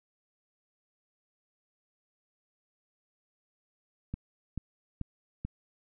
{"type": "click train", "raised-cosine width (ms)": 5, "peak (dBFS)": -22, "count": 4, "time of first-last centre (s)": [4.14, 5.45], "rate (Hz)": 2.29, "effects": []}